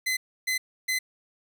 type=tone bursts; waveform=sawtooth; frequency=2037 Hz; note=C7; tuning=47 cents flat; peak=-21 dBFS; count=3; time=0.06-0.99 s; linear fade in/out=10 ms; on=110 ms; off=300 ms; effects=none